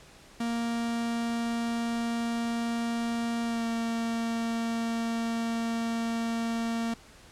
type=tone with pitch glide; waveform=45% pulse; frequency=233.1 to 230 Hz; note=A#3 to A#3; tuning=0 to -23 cents; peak=-28 dBFS; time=0.4-6.94 s; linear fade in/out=5 ms; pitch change=-23 cents; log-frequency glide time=3.44-3.65 s; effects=pink hiss -53 dBFS RMS until 7.31 s + low-pass 9000 Hz 12 dB/octave